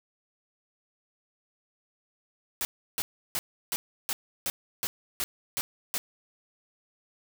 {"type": "noise bursts", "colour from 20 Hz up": "white", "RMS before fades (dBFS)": -30, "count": 10, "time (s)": [2.61, 5.98], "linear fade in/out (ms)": 0, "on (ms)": 40, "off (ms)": 330, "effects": []}